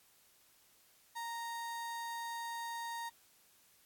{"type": "tone", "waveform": "35% pulse", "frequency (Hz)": 930, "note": "A#5", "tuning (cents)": -4, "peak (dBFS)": -38, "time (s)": [1.15, 3.1], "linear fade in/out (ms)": 20, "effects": ["white hiss -67 dBFS RMS until 3.85 s", "AAC 64 kbps"]}